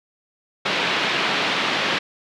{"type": "band-pass noise", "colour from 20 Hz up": "white", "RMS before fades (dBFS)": -22, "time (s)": [0.65, 1.99], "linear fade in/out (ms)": 10, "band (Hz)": [150, 3600], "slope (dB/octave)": 24, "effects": []}